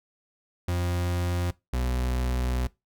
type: tone pair in turn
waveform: 40% pulse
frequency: 88.1 / 62.3 Hz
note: F2 / B1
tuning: +16 / +16 cents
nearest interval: tritone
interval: 600 cents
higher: first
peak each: -24 dBFS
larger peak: neither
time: 0.68-1.51 / 1.73-2.67 s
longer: second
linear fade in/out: 5 ms
effects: noise-tail reverb RT60 0.2 s tail -20 dB re dry